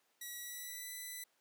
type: tone with pitch glide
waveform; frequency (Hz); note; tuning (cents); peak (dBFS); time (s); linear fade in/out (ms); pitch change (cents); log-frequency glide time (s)
5% pulse; 1933 to 1994.2; B6 to B6; -38 to +16; -34; 0.21-1.24; 5; +54; 0.39-0.91
effects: pink hiss -75 dBFS RMS until 1.4 s + high-pass 400 Hz 12 dB/octave